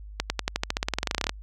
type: accelerating click train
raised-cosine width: 0.2 ms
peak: -7 dBFS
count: 21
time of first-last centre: 0.2-1.294 s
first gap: 100 ms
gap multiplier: 0.93
effects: added 51 Hz sine -39 dBFS peak until 1.42 s